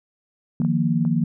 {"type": "chord", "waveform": "sine", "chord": "Eb suspended second", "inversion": "none", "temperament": "equal", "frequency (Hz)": [155.56, 174.61, 233.1], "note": ["Eb3", "F3", "Bb3"], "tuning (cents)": [0, 0, 0], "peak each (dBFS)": -22, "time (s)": [0.6, 1.24], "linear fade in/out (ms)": 2}
{"type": "clicks", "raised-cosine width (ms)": 1, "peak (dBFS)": -25, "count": 3, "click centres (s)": [0.618, 0.649, 1.051]}
{"effects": []}